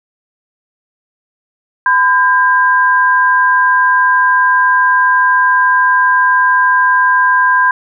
sine tone pair together, 1009.8 / 1603 Hz, B5 / G6, +38 / +38 cents, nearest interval minor sixth, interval 800 cents, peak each -10 dBFS, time 1.86-7.71 s, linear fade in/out 2 ms, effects none

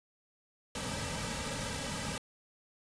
pink noise with comb filter, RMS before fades -37 dBFS, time 0.75-2.18 s, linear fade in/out 2 ms, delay 2.8 ms, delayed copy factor -0.85, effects resampled to 22050 Hz

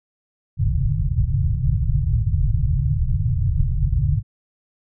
white low-pass noise, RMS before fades -19 dBFS, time 0.57-4.23 s, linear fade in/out 50 ms, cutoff 150 Hz, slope 96 dB/octave, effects none

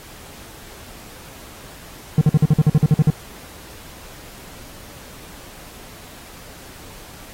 triangle tone bursts, 152.2 Hz, D#3, 38 cents flat, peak -7 dBFS, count 12, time 2.18-3.103 s, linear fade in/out 2 ms, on 32 ms, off 49 ms, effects pink hiss -41 dBFS RMS until 7.33 s + AAC 48 kbps

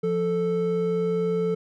triangle tone pair together, 174.61 / 440 Hz, F3 / A4, 0 / 0 cents, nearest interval octave + major third, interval 1600 cents, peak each -25 / -21 dBFS, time 0.03-1.55 s, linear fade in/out 10 ms, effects none

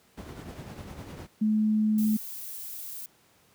brown noise with tremolo, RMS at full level -33 dBFS, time 0.17-1.27 s, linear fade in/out 10 ms, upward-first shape triangle, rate 9.9 Hz, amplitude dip 50%
sine tone, 215 Hz, A3, 40 cents flat, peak -21 dBFS, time 1.41-2.17 s, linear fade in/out 10 ms
violet noise, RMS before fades -39 dBFS, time 1.98-3.06 s, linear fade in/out 2 ms
effects pink hiss -62 dBFS RMS until 3.54 s + high-pass 100 Hz 12 dB/octave

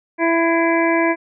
harmonic tone with a mistuned harmonic, 332.3 Hz, E4, 14 cents sharp, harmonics 1 / 2 / 3 / 5 / 6 / 7, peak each -17 / -20 / -22 / -24 / -25 / -25 dBFS, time 0.18-1.16 s, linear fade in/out 50 ms, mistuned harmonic 6, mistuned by +34 cents, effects none

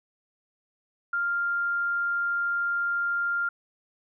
sine tone, 1396.9 Hz, F6, in tune, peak -24 dBFS, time 1.13-3.49 s, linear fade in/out 5 ms, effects none

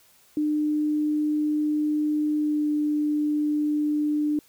sine tone with pitch glide, 301.3 to 298.7 Hz, D4 to D4, +44 to +29 cents, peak -21 dBFS, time 0.37-4.39 s, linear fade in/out 2 ms, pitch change -15 cents, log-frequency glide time 2.35-2.67 s, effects white hiss -58 dBFS RMS until 4.48 s

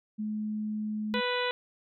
sine tone, 213.4 Hz, G#3, 47 cents sharp, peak -30 dBFS, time 0.18-1.21 s, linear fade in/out 20 ms
harmonic tone, 493.9 Hz, B4, in tune, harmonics 1 / 2 / 3 / 4 / 5 / 6 / 7 / 8, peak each -31 / -34 / -36 / -37 / -38 / -39 / -39 / -40 dBFS, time 1.14-1.51 s, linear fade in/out 0 ms
effects none

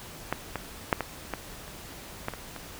clicks, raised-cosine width 0.5 ms, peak -11 / -15 / -6 / -13 / -14 / -29 / -14 / -22 / -23 dBFS, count 9, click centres 0.326 / 0.557 / 0.928 / 1.007 / 1.337 / 1.679 / 2.284 / 2.337 / 2.563 s, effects pink hiss -44 dBFS RMS until 2.79 s

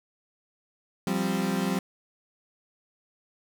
35% pulse chord, F suspended second, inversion none, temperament equal, 174.61 / 196 / 261.6 Hz, F3 / G3 / C4, 0 / 0 / 0 cents, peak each -29 / -26 / -30 dBFS, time 1.07-1.79 s, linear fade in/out 2 ms, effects none

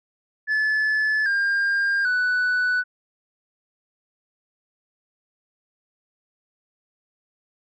sine tone with pitch steps, 1729 / 1603.9 / 1487.9 Hz, A6 / G6 / F#6, -31 / +39 / +9 cents, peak -16 dBFS, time 0.47-2.84 s, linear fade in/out 50 ms, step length 790 ms, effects tanh soft clip ceiling -18 dBFS

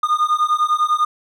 triangle beating tone pair, 1217 / 1227 Hz, D#6 / D#6, -39 / -25 cents, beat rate 10 Hz, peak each -16 dBFS, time 0.03-1.05 s, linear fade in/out 5 ms, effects none

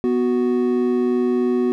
triangle tone pair together, 246.9 / 370 Hz, B3 / F#4, 0 / 0 cents, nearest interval perfect fifth, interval 700 cents, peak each -17 dBFS, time 0.04-1.72 s, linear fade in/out 0 ms, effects none

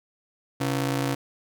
sawtooth ring-modulated tone, 205.2 Hz, G#3, 21 cents flat, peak -17 dBFS, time 0.6-1.15 s, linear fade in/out 10 ms, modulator 73.2 Hz, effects none

